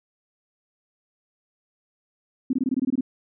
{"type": "tone bursts", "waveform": "sine", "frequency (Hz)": 260, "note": "C4", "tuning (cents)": -11, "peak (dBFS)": -19, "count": 10, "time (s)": [2.5, 3.009], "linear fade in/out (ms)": 5, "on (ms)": 32, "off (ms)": 21, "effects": []}